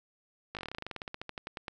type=slowing click train; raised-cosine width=0.3 ms; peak=-22 dBFS; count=23; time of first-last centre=0.55-1.682 s; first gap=18 ms; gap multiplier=1.09; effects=none